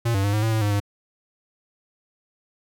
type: tone with pitch steps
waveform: square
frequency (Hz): 116.8 / 97.7 / 101.5 / 106.6 / 111.9 / 110.3 / 103.3 / 101.7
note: A#2 / G2 / G#2 / G#2 / A2 / A2 / G#2 / G#2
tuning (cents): +4 / -5 / -39 / +46 / +30 / +5 / -9 / -36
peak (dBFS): -20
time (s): 0.05-0.802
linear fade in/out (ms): 10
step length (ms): 94
effects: none